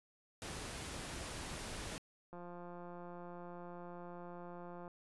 pink noise, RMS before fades -45 dBFS, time 0.42-1.98 s, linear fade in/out 0 ms
click train, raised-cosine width 1 ms, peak -37 dBFS, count 447, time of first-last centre 2.33-4.879 s, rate 175 Hz
effects resampled to 24000 Hz

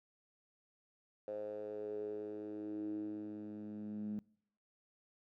10% pulse tone with band-pass filter sweep, 105.4 Hz, G#2, 26 cents sharp, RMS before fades -43 dBFS, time 1.28-4.19 s, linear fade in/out 0 ms, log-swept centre 530 to 210 Hz, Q 7.2, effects noise-tail reverb RT60 0.7 s tail -25 dB re dry

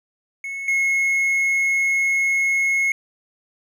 triangle tone pair in turn, 2193 / 2172 Hz, C#7 / C#7, -19 / -36 cents, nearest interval unison, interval 17 cents, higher first, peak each -25 / -15 dBFS, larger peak second, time 0.44-0.68 / 0.68-2.92 s, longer second, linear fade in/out 2 ms, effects none

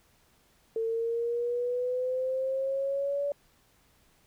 sine exponential sweep, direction up, 447.8 to 574 Hz, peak -27 dBFS, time 0.76-3.32 s, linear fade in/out 2 ms, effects pink hiss -65 dBFS RMS until 4.26 s

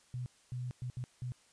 sine tone bursts at uneven times, 124.5 Hz, B2, 14 cents sharp, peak -36 dBFS, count 5, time 0.14-0.26 / 0.52-0.71 / 0.82-0.9 / 0.97-1.04 / 1.22-1.32 s, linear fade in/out 0 ms, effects white hiss -66 dBFS RMS until 1.52 s + resampled to 22050 Hz

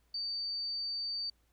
sine tone, 4601 Hz, D8, 36 cents flat, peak -34 dBFS, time 0.14-1.3 s, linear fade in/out 5 ms, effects added 57 Hz sine -69 dBFS peak until 1.52 s + pink hiss -75 dBFS RMS until 1.52 s

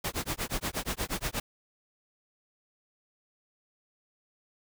pink noise with tremolo, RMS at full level -30 dBFS, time 0.04-1.4 s, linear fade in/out 5 ms, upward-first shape sine, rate 8.4 Hz, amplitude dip 100%, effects none

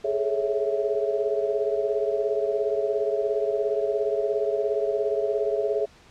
sine chord, A major seventh, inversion third, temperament equal with one note detuned, 415.3 / 432.4 / 554.4 / 659.3 Hz, G#4 / A4 / C#5 / E5, 0 / -30 / 0 / 0 cents, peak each -26 / -28 / -29 / -29 dBFS, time 0.04-5.86 s, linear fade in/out 10 ms, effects pink hiss -53 dBFS RMS until 6.1 s + low-pass 6000 Hz 12 dB/octave

